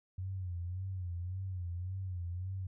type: tone with vibrato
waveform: sine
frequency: 91 Hz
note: F#2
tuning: 28 cents flat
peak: -36 dBFS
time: 0.18-2.67 s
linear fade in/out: 5 ms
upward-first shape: sine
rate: 1.8 Hz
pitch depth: 88 cents each way
effects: none